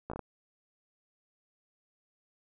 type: slowing click train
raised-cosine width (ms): 1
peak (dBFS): -24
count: 5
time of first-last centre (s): 0.1-0.193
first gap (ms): 15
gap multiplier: 1.3
effects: none